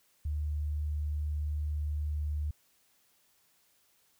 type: tone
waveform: sine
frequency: 74.8 Hz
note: D2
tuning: 32 cents sharp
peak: -30 dBFS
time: 0.25-2.51 s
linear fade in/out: 5 ms
effects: white hiss -69 dBFS RMS until 4.19 s